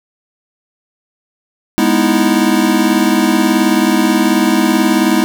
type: chord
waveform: square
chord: E major seventh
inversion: first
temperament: equal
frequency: 207.7 / 246.9 / 311.1 / 329.6 Hz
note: G#3 / B3 / D#4 / E4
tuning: 0 / 0 / 0 / 0 cents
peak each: -16 dBFS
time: 1.78-5.24 s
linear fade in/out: 0 ms
effects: none